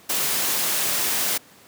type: noise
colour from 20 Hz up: white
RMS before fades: -23 dBFS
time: 0.09-1.38 s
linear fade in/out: 10 ms
effects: pink hiss -50 dBFS RMS until 1.67 s + high-pass 150 Hz 12 dB/octave